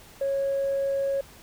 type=tone; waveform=sine; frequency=550 Hz; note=C#5; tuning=14 cents flat; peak=-22 dBFS; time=0.21-1.21 s; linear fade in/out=5 ms; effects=tanh soft clip ceiling -20 dBFS + pink hiss -50 dBFS RMS until 1.42 s